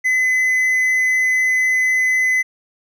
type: tone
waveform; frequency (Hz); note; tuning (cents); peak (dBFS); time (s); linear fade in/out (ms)
triangle; 2024; B6; +42; -12; 0.04-2.43; 20
effects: none